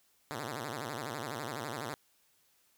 5% pulse tone with vibrato, 130.81 Hz, C3, in tune, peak -26 dBFS, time 0.31-1.94 s, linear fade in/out 0 ms, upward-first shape sine, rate 12 Hz, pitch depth 280 cents each way, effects white hiss -70 dBFS RMS until 2.77 s

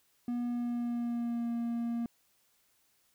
triangle tone with pitch glide, 241.4 to 234.5 Hz, B3 to A#3, -39 to +11 cents, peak -29 dBFS, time 0.28-2.06 s, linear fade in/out 2 ms, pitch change -50 cents, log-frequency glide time 0.47-1.5 s, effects white hiss -71 dBFS RMS until 3.14 s

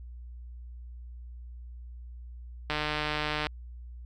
click train, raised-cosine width 0.3 ms, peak -14 dBFS, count 117, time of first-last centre 2.7-3.468 s, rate 151 Hz, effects added 60 Hz sine -41 dBFS peak until 4.05 s

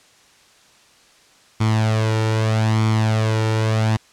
sawtooth tone with flanger, 110 Hz, A2, in tune, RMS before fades -18 dBFS, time 1.6-3.97 s, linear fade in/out 10 ms, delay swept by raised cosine 0.89 to 2.19 ms, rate 0.8 Hz, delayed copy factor +0.6, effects white hiss -52 dBFS RMS until 4.12 s + low-pass 7000 Hz 12 dB/octave

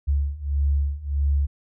sine beating tone pair, 70 / 71.6 Hz, C#2 / D2, +18 / -43 cents, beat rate 1.6 Hz, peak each -24 / -22 dBFS, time 0.07-1.47 s, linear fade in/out 20 ms, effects none

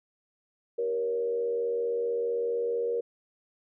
sine tone with frequency modulation, 470.7 Hz, A#4, 17 cents sharp, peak -26 dBFS, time 0.78-3.01 s, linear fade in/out 10 ms, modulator 84.5 Hz, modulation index 0.57, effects none

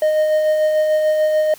triangle tone with tremolo, 617 Hz, D#5, 15 cents flat, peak -10 dBFS, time 0.02-1.54 s, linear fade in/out 2 ms, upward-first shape sine, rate 6.8 Hz, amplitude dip 30%, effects white hiss -43 dBFS RMS until 1.58 s

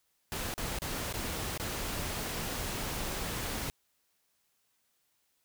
pink noise with dropouts, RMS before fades -36 dBFS, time 0.32-3.7 s, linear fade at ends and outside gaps 0 ms, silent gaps 0.54-0.579 / 0.787-0.819 / 1.126-1.139 / 1.576-1.598 s, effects white hiss -75 dBFS RMS until 5.44 s

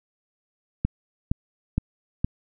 click train, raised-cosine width 5 ms, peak -9 dBFS, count 4, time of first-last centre 0.85-2.245 s, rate 2.15 Hz, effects none

